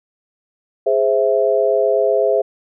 sine chord, Ab augmented, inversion none, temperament equal, 415.3 / 523.3 / 659.3 Hz, Ab4 / C5 / E5, 0 / 0 / 0 cents, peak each -17 dBFS, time 0.86-2.42 s, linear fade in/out 10 ms, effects none

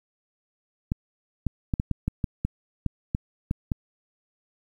clicks, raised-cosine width 5 ms, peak -12 dBFS, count 12, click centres 0.919 / 1.467 / 1.738 / 1.799 / 1.913 / 2.08 / 2.242 / 2.45 / 2.863 / 3.149 / 3.511 / 3.718 s, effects 9-bit

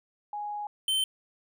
sine / square tone pair in turn, 830.6 / 3093 Hz, G#5 / G7, 0 / -24 cents, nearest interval octave + major seventh, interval 2276 cents, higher second, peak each -32 / -25 dBFS, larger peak second, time 0.33-0.67 / 0.88-1.04 s, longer first, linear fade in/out 2 ms, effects none

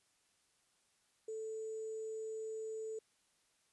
sine tone with sample-and-hold, 440 Hz, A4, in tune, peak -40 dBFS, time 1.28-2.99 s, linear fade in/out 5 ms, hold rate 7350 Hz, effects white hiss -75 dBFS RMS until 3.72 s + resampled to 24000 Hz

